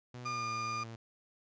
sawtooth tone with pitch glide, 123.47 to 113.88 Hz, B2 to A#2, 0 to -40 cents, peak -40 dBFS, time 0.14-0.96 s, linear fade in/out 5 ms, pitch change -140 cents, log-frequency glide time 0.28-0.47 s
35% pulse tone, 1208 Hz, D6, 48 cents sharp, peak -33 dBFS, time 0.25-0.84 s, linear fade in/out 10 ms
effects resampled to 16000 Hz

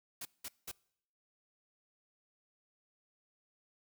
white noise bursts, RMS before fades -43 dBFS, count 3, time 0.21-0.716 s, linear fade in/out 5 ms, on 42 ms, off 190 ms, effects noise-tail reverb RT60 0.7 s tail -24 dB re dry

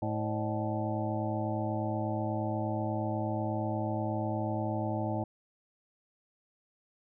harmonic tone with a mistuned harmonic, 108.3 Hz, A2, 27 cents flat, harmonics 1 / 2 / 3 / 5 / 6 / 7 / 8, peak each -34 / -37 / -37 / -41 / -38 / -40 / -40 dBFS, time 0.02-5.24 s, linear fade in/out 5 ms, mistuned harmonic 6, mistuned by -100 cents, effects none

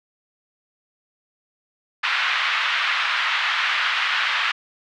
pink band-pass noise, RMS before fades -22 dBFS, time 2.03-4.52 s, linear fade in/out 10 ms, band 1200 to 3400 Hz, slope 24 dB/octave, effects none

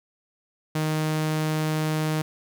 sawtooth tone, 155.56 Hz, D#3, in tune, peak -19 dBFS, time 0.75-2.22 s, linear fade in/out 5 ms, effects none

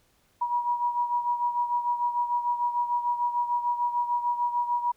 sine beating tone pair, 962 / 968.7 Hz, B5 / B5, -46 / -34 cents, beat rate 6.7 Hz, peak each -25 / -31 dBFS, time 0.41-4.92 s, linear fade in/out 10 ms, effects pink hiss -66 dBFS RMS until 4.96 s

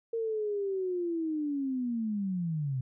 sine linear sweep, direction down, 461.3 to 125 Hz, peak -29 dBFS, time 0.13-2.81 s, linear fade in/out 5 ms, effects none

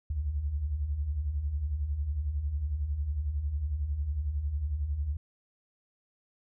sine beating tone pair, 64.2 / 75.2 Hz, C2 / D2, -32 / +42 cents, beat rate 11 Hz, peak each -37 / -29 dBFS, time 0.1-5.17 s, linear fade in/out 5 ms, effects none

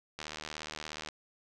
click train, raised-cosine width 0.2 ms, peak -22 dBFS, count 70, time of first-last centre 0.19-1.087 s, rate 76.9 Hz, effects resampled to 24000 Hz + 8-bit

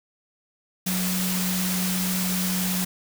sine tone in noise, 184.1 Hz, F#3, 8 cents flat, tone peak -25 dBFS, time 0.86-2.85 s, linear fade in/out 10 ms, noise white, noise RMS -28 dBFS, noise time 0.86-2.85 s, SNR 0 dB, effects none

